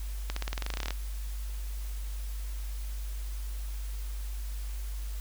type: accelerating click train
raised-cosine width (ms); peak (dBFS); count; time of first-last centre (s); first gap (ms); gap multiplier
0.2; -16; 16; 0.3-0.906; 64; 0.93
effects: added 50 Hz sine -33 dBFS peak until 5.2 s + white hiss -50 dBFS RMS until 5.2 s